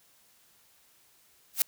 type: noise with exponential growth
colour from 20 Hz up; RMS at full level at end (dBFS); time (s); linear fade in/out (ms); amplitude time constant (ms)
blue; -18; 1.53-1.62; 1; 18
effects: white hiss -63 dBFS RMS until 1.67 s